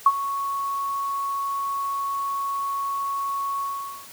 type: tone with ADSR envelope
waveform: sine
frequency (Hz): 1108.7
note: C#6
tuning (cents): 0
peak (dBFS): -9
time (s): 0.06-4.08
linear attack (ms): 4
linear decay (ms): 47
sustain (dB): -15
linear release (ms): 480
effects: white hiss -44 dBFS RMS until 4.12 s